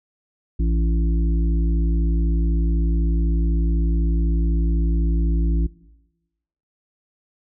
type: harmonic tone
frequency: 56 Hz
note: A1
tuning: 31 cents sharp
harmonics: 1 / 3 / 5 / 6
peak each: -17 / -27 / -31 / -33 dBFS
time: 0.59-5.67 s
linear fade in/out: 10 ms
effects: noise-tail reverb RT60 1.0 s tail -20 dB re dry